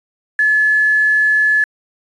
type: tone with quantisation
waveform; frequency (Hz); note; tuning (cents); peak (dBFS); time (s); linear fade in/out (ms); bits
sine; 1717; A6; -43; -10; 0.39-1.64; 2; 6
effects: resampled to 22050 Hz